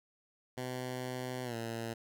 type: tone with pitch glide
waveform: 10% pulse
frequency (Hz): 126.8 to 114.94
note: B2 to A#2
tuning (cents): +46 to -24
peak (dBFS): -29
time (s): 0.57-1.94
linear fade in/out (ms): 10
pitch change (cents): -170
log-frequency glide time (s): 1.44-1.55
effects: none